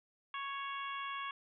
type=harmonic tone; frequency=554.4 Hz; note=C#5; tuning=in tune; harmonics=2 / 3 / 4 / 5 / 6; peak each=-40 / -47 / -48 / -48 / -50 dBFS; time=0.34-1.31 s; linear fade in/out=2 ms; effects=none

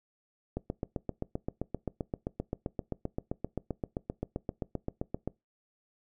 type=click train; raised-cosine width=2 ms; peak=-19 dBFS; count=37; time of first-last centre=0.57-5.276 s; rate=7.65 Hz; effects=noise-tail reverb RT60 0.2 s tail -22 dB re dry

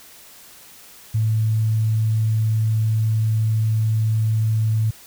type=tone; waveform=sine; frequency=110 Hz; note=A2; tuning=in tune; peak=-16 dBFS; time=1.14-4.91 s; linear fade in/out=10 ms; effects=white hiss -45 dBFS RMS until 5.06 s

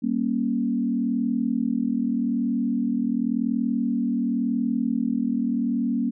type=chord; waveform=sine; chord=G diminished; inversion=none; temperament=equal with one note detuned; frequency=196 / 236.3 / 277.2 Hz; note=G3 / Bb3 / Db4; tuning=0 / +24 / 0 cents; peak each=-29 / -23 / -27 dBFS; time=0.02-6.11 s; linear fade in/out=20 ms; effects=none

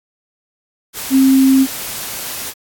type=tone in noise; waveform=sine; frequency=266.5 Hz; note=C4; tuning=32 cents sharp; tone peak=-7 dBFS; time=1.1-1.67 s; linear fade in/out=50 ms; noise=white; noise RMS=-25 dBFS; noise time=0.93-2.54 s; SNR=+15 dB; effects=AAC 64 kbps

